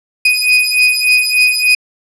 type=beating tone pair; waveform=35% pulse; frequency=2489 / 2492.4 Hz; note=D#7 / D#7; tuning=0 / +2 cents; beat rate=3.4 Hz; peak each=-10 dBFS; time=0.25-1.75 s; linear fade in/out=5 ms; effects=low-pass 12000 Hz 12 dB/octave